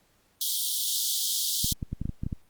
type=high-pass noise; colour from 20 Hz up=pink; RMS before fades=-28 dBFS; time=0.41-1.73 s; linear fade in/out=2 ms; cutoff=3200 Hz; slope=96 dB/octave
type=clicks; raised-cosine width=5 ms; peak=-18 dBFS; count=10; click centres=1.645 / 1.723 / 1.828 / 1.93 / 2.016 / 2.055 / 2.093 / 2.235 / 2.265 / 2.328 s
effects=pink hiss -66 dBFS RMS until 2.49 s + Opus 48 kbps